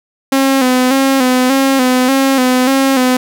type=tone with vibrato; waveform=sawtooth; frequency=261.6 Hz; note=C4; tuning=in tune; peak=-5 dBFS; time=0.32-3.17 s; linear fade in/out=5 ms; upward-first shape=square; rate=1.7 Hz; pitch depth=55 cents each way; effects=none